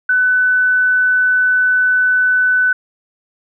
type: tone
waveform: sine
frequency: 1500 Hz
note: F#6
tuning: 23 cents sharp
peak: -10 dBFS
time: 0.09-2.73 s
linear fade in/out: 5 ms
effects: none